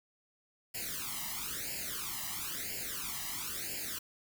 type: noise with flanger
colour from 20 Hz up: white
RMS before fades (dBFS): -39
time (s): 0.74-3.99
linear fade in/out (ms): 10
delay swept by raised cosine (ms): 0.41 to 1.02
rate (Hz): 1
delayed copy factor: +1
effects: none